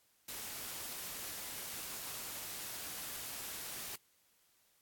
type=noise; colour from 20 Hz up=white; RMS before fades=-44 dBFS; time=0.28-3.96 s; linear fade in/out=5 ms; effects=white hiss -72 dBFS RMS until 4.81 s + AAC 64 kbps